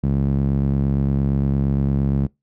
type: tone with band-pass filter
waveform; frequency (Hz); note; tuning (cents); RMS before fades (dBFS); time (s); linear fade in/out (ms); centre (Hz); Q
sawtooth; 68.7; C#2; -15; -19; 0.03-2.27; 10; 170; 2
effects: noise-tail reverb RT60 0.2 s tail -24 dB re dry